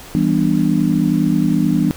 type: chord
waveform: sine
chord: E minor seventh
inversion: none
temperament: just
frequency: 164.81 / 197.78 / 247.2 / 296.7 Hz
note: E3 / G3 / B3 / D4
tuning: 0 / +16 / +2 / +18 cents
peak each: -18 dBFS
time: 0.15-1.91 s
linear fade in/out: 0 ms
effects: pink hiss -37 dBFS RMS until 1.96 s